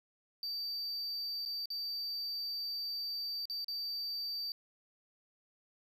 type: tone with dropouts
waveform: triangle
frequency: 4636 Hz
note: D8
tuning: 23 cents flat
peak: -35 dBFS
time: 0.43-4.52 s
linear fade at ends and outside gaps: 1 ms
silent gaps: 1.452-1.459 / 1.657-1.703 / 3.455-3.498 / 3.645-3.682 s
effects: none